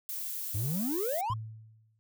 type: noise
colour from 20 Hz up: violet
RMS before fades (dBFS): -37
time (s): 0.09-1.21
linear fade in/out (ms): 0
type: exponential sweep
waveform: triangle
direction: up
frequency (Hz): 92.5 to 1108.7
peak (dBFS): -28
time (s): 0.54-1.34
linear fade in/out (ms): 10
type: tone with exponential decay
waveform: sine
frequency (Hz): 110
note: A2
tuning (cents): 0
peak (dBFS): -30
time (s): 1.3-1.99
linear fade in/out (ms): 0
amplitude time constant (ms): 150
effects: none